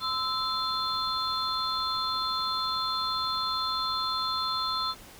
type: tone cluster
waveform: sine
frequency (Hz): 1032 / 1317 / 3514 / 4181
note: C6 / E6 / A7 / C8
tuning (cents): -24 / -2 / -3 / -2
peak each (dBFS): -34 / -31 / -34 / -32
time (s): 0-4.95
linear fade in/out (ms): 50
effects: pink hiss -49 dBFS RMS until 5.19 s